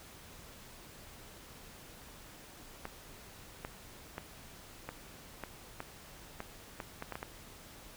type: clicks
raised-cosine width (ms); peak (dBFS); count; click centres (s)
0.5; -24; 12; 2.854 / 3.649 / 4.181 / 4.89 / 5.437 / 5.804 / 6.404 / 6.802 / 7.024 / 7.123 / 7.155 / 7.229
effects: pink hiss -53 dBFS RMS until 7.96 s